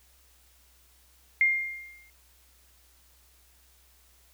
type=tone with exponential decay; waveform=sine; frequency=2116 Hz; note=C7; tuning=19 cents sharp; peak=-17 dBFS; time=1.41-2.1 s; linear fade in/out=1 ms; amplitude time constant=150 ms; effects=added 62 Hz sine -62 dBFS peak until 4.33 s + white hiss -62 dBFS RMS until 4.33 s